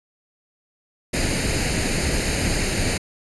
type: noise with comb filter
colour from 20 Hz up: pink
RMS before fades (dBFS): -22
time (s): 1.13-2.98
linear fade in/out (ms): 10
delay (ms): 0.44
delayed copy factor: +0.65
effects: resampled to 24000 Hz